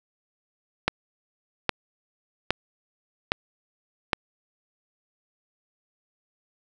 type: click train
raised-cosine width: 0.3 ms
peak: -4 dBFS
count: 5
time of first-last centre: 0.88-4.132 s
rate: 1.23 Hz
effects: none